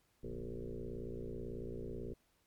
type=tone with frequency modulation; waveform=sine; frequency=190 Hz; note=F#3; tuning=46 cents sharp; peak=-40 dBFS; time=0.23-2.14 s; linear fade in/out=10 ms; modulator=58.2 Hz; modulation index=4.8; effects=pink hiss -75 dBFS RMS until 2.46 s + MP3 96 kbps